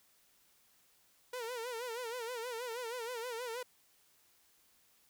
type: tone with vibrato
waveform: sawtooth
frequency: 476.7 Hz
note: A#4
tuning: 39 cents sharp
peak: -35 dBFS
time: 1.33-3.63 s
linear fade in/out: 5 ms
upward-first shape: sine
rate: 6.3 Hz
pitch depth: 110 cents each way
effects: white hiss -69 dBFS RMS until 5.09 s